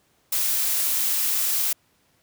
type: noise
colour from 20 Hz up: blue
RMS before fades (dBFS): -23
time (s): 0.32-1.73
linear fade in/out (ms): 5
effects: pink hiss -64 dBFS RMS until 2.22 s + high-pass 80 Hz 12 dB/octave